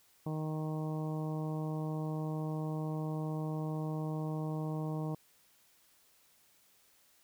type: harmonic tone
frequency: 155.56 Hz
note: D#3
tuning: in tune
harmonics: 1 / 2 / 3 / 4 / 5 / 6 / 7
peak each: -35 / -41 / -45 / -47 / -49 / -51 / -52 dBFS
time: 0.26-5.15 s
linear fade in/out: 5 ms
effects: white hiss -67 dBFS RMS until 7.23 s